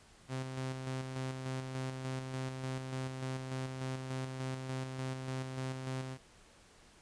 sawtooth tone with tremolo, 130.81 Hz, C3, in tune, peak -32 dBFS, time 0.28-6.18 s, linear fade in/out 50 ms, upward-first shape square, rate 3.4 Hz, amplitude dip 40%, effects pink hiss -61 dBFS RMS until 7.01 s + resampled to 22050 Hz

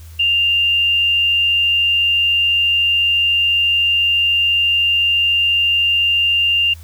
sine tone with frequency modulation, 2794 Hz, F7, in tune, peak -12 dBFS, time 0.19-6.74 s, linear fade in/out 10 ms, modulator 104 Hz, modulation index 0.24, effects added 81 Hz sine -34 dBFS peak until 6.83 s + white hiss -47 dBFS RMS until 6.83 s

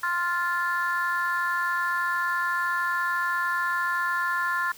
sine chord, F major, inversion second, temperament just, 1047.7 / 1396.9 / 1746.1 Hz, C6 / F6 / A6, +2 / 0 / -14 cents, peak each -27 dBFS, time 0.03-4.72 s, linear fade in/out 5 ms, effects tanh soft clip ceiling -16 dBFS + white hiss -48 dBFS RMS until 4.77 s

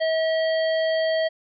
harmonic tone, 643 Hz, E5, 43 cents flat, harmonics 1 / 3 / 5 / 7, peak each -20 / -30 / -34 / -37 dBFS, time 0-1.29 s, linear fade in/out 20 ms, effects none

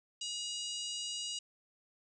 harmonic tone, 960 Hz, B5, 49 cents flat, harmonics 3 / 4 / 5 / 6 / 7 / 8 / 9, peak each -40 / -46 / -45 / -49 / -47 / -48 / -52 dBFS, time 0.21-1.39 s, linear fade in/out 5 ms, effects none

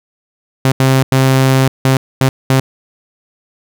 sawtooth tone bursts at uneven times, 132.5 Hz, C3, 22 cents sharp, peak -4 dBFS, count 6, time 0.65-0.72 / 0.8-1.03 / 1.12-1.68 / 1.85-1.97 / 2.21-2.29 / 2.5-2.6 s, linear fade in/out 2 ms, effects none

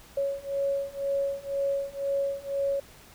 sine beating tone pair, 554.4 / 556.4 Hz, C#5 / C#5, 0 / +6 cents, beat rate 2 Hz, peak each -30 / -29 dBFS, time 0.17-2.8 s, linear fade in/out 5 ms, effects pink hiss -52 dBFS RMS until 3.14 s

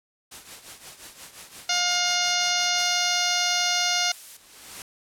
white noise with tremolo, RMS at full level -39 dBFS, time 0.31-2.94 s, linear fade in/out 10 ms, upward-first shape triangle, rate 5.7 Hz, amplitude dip 75%
harmonic tone, 711 Hz, F5, 31 cents sharp, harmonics 1 / 2 / 3 / 4 / 5 / 6 / 7 / 8 / 9, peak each -30 / -30 / -30 / -30 / -30 / -30 / -30 / -30 / -30 dBFS, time 1.69-4.12 s, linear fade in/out 5 ms
blue noise, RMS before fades -40 dBFS, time 2.78-4.37 s, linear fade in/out 5 ms
white noise with exponential growth, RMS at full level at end -36 dBFS, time 3.8-4.82 s, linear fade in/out 1 ms, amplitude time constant 220 ms
effects low-pass 11000 Hz 12 dB/octave

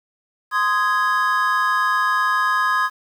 triangle chord, Ab major, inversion first, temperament just, 1038.3 / 1245.9 / 1661.2 Hz, C6 / Eb6 / Ab6, -14 / +2 / 0 cents, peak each -19 dBFS, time 0.51-2.9 s, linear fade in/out 50 ms, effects 8-bit

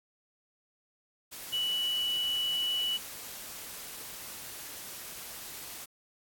sine tone in noise, 2954 Hz, F#7, 3 cents flat, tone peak -28 dBFS, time 1.52-2.98 s, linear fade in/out 20 ms, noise white, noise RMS -43 dBFS, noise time 1.31-5.86 s, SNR +12 dB, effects AAC 64 kbps

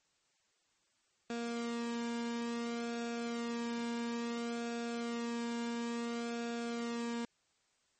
sawtooth tone with flanger, 234.8 Hz, A#3, 13 cents sharp, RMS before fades -38 dBFS, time 1.3-7.25 s, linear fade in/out 2 ms, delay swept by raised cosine 0.98 to 1.56 ms, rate 0.58 Hz, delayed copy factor -0.55, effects white hiss -75 dBFS RMS until 7.99 s + MP3 32 kbps

